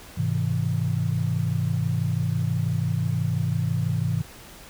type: chord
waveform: sine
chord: Ab augmented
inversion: none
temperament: just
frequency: 103.83 / 129.78 / 162.23 Hz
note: Ab2 / C3 / E3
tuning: 0 / -14 / -27 cents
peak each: -26 dBFS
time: 0.17-4.22 s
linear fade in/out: 10 ms
effects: pink hiss -45 dBFS RMS until 4.69 s